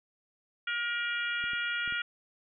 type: harmonic tone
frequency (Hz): 474.6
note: A#4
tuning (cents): +31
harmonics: 3 / 4 / 5 / 6 / 7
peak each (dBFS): -32 / -38 / -38 / -39 / -41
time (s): 0.67-2.02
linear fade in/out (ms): 5
type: clicks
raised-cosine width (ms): 3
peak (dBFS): -37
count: 4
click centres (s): 1.44 / 1.534 / 1.877 / 1.924
effects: none